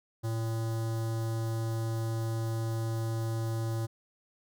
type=tone with notch filter; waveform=square; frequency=113 Hz; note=A2; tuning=47 cents sharp; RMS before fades=-32 dBFS; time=0.23-3.87 s; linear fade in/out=20 ms; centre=2400 Hz; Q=0.8; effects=none